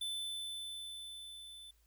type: tone with level ramp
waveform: square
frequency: 3518 Hz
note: A7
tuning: 1 cent flat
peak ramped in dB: -37 to -51 dBFS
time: 0.01-1.71 s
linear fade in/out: 5 ms
effects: added 55 Hz sine -68 dBFS peak until 1.86 s + white hiss -75 dBFS RMS until 1.86 s